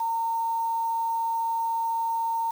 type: tone with quantisation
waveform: sine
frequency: 914 Hz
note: A#5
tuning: 34 cents flat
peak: -24 dBFS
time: 0-2.51 s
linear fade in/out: 5 ms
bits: 7
effects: none